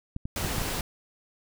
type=clicks; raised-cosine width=5 ms; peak=-20 dBFS; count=5; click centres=0.164 / 0.255 / 0.448 / 0.583 / 0.616 s
type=noise; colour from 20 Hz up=pink; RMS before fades=-31 dBFS; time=0.36-0.81 s; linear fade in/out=2 ms
effects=none